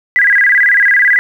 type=tone with vibrato; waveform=sine; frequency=1800 Hz; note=A6; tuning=39 cents sharp; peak=-6 dBFS; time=0.16-1.19 s; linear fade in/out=0 ms; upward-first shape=square; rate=18 Hz; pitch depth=170 cents each way; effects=7-bit